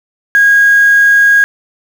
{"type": "tone with quantisation", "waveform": "sine", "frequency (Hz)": 1638, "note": "G#6", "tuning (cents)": -24, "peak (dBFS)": -4, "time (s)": [0.35, 1.44], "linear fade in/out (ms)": 0, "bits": 4, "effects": []}